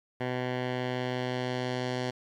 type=tone with low-pass filter sweep; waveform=10% pulse; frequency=125.9 Hz; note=B2; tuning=34 cents sharp; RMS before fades=-32 dBFS; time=0.2-2.11 s; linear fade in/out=10 ms; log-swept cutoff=2400 to 4900 Hz; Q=1.2; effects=10-bit